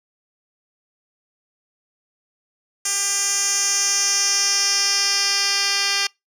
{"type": "tone with band-pass filter sweep", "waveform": "10% pulse", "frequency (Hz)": 398.3, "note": "G4", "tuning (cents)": 28, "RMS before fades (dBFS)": -20, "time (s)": [2.85, 6.07], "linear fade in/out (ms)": 5, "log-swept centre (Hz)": [7500, 4300], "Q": 3.4, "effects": ["noise-tail reverb RT60 0.2 s tail -26 dB re dry"]}